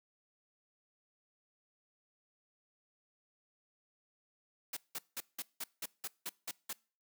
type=noise bursts; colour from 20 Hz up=white; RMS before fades=-40 dBFS; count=10; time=4.73-6.73 s; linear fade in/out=5 ms; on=38 ms; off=180 ms; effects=noise-tail reverb RT60 0.4 s tail -24 dB re dry + high-pass 200 Hz 12 dB/octave